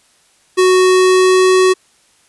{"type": "tone with pitch glide", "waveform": "square", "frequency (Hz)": [370, 372.6], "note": ["F#4", "F#4"], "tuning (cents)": [0, 12], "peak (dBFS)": -8, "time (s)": [0.57, 1.74], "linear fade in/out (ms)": 20, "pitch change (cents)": 12, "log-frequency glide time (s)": [0.73, 1.54], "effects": ["white hiss -53 dBFS RMS until 2.28 s", "resampled to 24000 Hz"]}